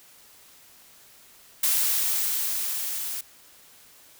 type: noise with level ramp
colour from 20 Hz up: blue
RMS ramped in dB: -22 to -32 dBFS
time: 1.63-3.21 s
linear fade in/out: 5 ms
effects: white hiss -53 dBFS RMS until 4.19 s